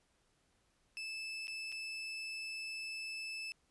30% pulse tone with dropouts, 2626 Hz, E7, 7 cents flat, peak -38 dBFS, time 0.97-3.52 s, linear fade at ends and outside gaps 0 ms, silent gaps 1.471-1.48 / 1.719-1.724 s, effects pink hiss -75 dBFS RMS until 3.7 s + resampled to 24000 Hz

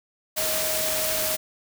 sine tone in noise, 629 Hz, D#5, 19 cents sharp, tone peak -30 dBFS, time 0.36-1.37 s, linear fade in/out 20 ms, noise white, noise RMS -26 dBFS, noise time 0.36-1.37 s, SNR -7 dB, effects none

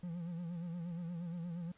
triangle tone with vibrato, 171.3 Hz, F3, 33 cents flat, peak -37 dBFS, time 0.03-1.72 s, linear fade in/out 5 ms, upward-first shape sine, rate 8.5 Hz, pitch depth 75 cents each way, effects pink hiss -68 dBFS RMS until 1.77 s + resampled to 8000 Hz

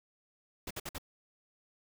pink noise bursts, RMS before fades -40 dBFS, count 4, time 0.67-0.983 s, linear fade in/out 5 ms, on 37 ms, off 55 ms, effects none

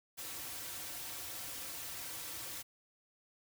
white noise with comb filter, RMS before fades -44 dBFS, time 0.17-2.63 s, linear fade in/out 20 ms, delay 4.8 ms, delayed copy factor -0.65, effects none

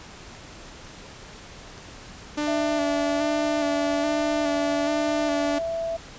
click train, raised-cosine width 0.2 ms, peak -28 dBFS, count 4, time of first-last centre 0.35-2.493 s, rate 1.4 Hz
sawtooth tone with vibrato, 293.7 Hz, D4, in tune, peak -20 dBFS, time 2.37-5.59 s, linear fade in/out 10 ms, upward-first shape square, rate 1.2 Hz, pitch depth 23 cents each way
sine tone, 663 Hz, E5, 10 cents sharp, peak -25 dBFS, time 2.47-5.97 s, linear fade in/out 10 ms
effects pink hiss -43 dBFS RMS until 6.18 s + resampled to 16000 Hz

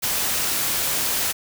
white noise, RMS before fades -23 dBFS, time 0.02-1.33 s, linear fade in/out 20 ms, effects none

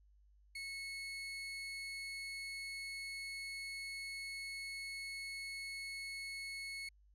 30% pulse tone, 2195 Hz, C#7, 18 cents flat, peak -40 dBFS, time 0.55-6.89 s, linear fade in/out 5 ms, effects added 50 Hz sine -64 dBFS peak until 7.14 s + low-pass 12000 Hz 12 dB/octave

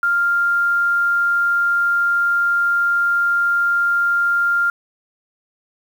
sine tone with quantisation, 1396.9 Hz, F6, in tune, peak -14 dBFS, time 0.03-4.7 s, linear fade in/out 2 ms, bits 7, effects none

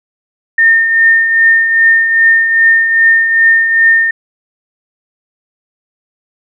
sine tone with tremolo, 1820 Hz, A#6, 42 cents flat, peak -3 dBFS, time 0.58-4.11 s, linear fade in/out 5 ms, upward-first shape triangle, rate 2.5 Hz, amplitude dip 55%, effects none

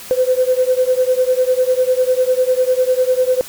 sine beating tone pair, 505 / 515 Hz, B4 / C5, +39 / -28 cents, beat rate 10 Hz, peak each -14 / -15 dBFS, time 0.11-3.41 s, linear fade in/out 0 ms, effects tanh soft clip ceiling -4 dBFS + white hiss -34 dBFS RMS until 3.48 s

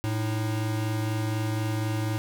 square tone pair together, 110.3 / 306.8 Hz, A2 / D#4, +5 / -24 cents, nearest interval octave + tritone, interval 1771 cents, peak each -27 / -35 dBFS, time 0.04-2.18 s, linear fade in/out 0 ms, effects none

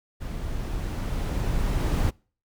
brown noise with level ramp, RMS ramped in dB -33 to -22 dBFS, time 0.2-2.11 s, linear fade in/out 20 ms, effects noise-tail reverb RT60 0.4 s tail -26 dB re dry

